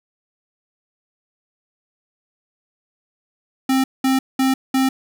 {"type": "tone bursts", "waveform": "square", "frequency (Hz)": 264.2, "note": "C4", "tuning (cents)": 17, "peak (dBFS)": -15, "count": 4, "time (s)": [3.69, 4.89], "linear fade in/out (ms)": 5, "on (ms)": 150, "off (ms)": 200, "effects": []}